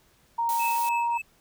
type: tone with pitch glide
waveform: sine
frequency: 931 to 940.2 Hz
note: A#5 to A#5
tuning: -2 to +15 cents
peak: -23 dBFS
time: 0.38-1.18 s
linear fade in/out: 10 ms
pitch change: +17 cents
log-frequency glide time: 0.75-0.8 s
type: noise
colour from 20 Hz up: blue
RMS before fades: -35 dBFS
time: 0.49-0.89 s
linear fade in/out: 0 ms
type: tone with tremolo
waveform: triangle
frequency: 2609 Hz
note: E7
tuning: 18 cents flat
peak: -27 dBFS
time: 0.59-1.22 s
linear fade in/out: 10 ms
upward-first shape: triangle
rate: 3.5 Hz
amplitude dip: 100%
effects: pink hiss -62 dBFS RMS until 1.4 s